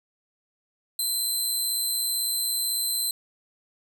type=tone; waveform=15% pulse; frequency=4079 Hz; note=C8; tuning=45 cents flat; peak=-18 dBFS; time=0.99-3.11 s; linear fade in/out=2 ms; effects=none